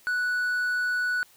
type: tone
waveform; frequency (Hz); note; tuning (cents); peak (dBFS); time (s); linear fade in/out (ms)
triangle; 1478; F#6; -2; -22; 0.07-1.23; 0
effects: white hiss -57 dBFS RMS until 1.36 s